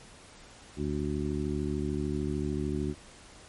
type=harmonic tone; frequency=73.42 Hz; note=D2; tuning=in tune; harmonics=1 / 2 / 3 / 4 / 5; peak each=-35 / -35 / -35 / -35 / -35 dBFS; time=0.76-2.95 s; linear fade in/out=50 ms; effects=pink hiss -52 dBFS RMS until 3.48 s + MP3 48 kbps